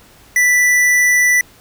sine tone with tanh clipping, 1975.5 Hz, B6, in tune, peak -11 dBFS, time 0.36-1.41 s, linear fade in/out 2 ms, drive 18 dB, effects pink hiss -46 dBFS RMS until 1.6 s

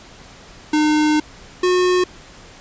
square tone pair in turn, 304.1 / 362.9 Hz, D#4 / F#4, -40 / -34 cents, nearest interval minor third, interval 306 cents, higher second, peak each -14 dBFS, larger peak neither, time 0.73-1.2 / 1.63-2.04 s, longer first, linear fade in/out 5 ms, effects pink hiss -42 dBFS RMS until 2.6 s + resampled to 16000 Hz

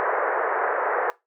pink band-pass noise, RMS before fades -24 dBFS, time 0-1.1 s, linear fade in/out 0 ms, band 410 to 1800 Hz, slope 48 dB/octave, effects noise-tail reverb RT60 0.2 s tail -20 dB re dry

